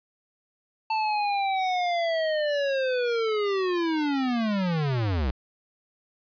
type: linear sweep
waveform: square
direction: down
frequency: 888 to 58.27 Hz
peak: -24 dBFS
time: 0.9-5.31 s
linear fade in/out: 5 ms
effects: resampled to 11025 Hz + 11-bit